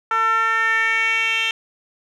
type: tone with band-pass filter sweep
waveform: 10% pulse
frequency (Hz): 450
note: A4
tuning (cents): +39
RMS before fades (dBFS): -19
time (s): 0.11-1.51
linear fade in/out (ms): 2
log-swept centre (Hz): 1200 to 3000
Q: 3.8
effects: none